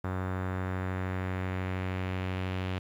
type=tone with low-pass filter sweep; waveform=sawtooth; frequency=92.9 Hz; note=F#2; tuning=7 cents sharp; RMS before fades=-33 dBFS; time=0.04-2.79 s; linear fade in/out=5 ms; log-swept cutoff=1400 to 3000 Hz; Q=1.9; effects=10-bit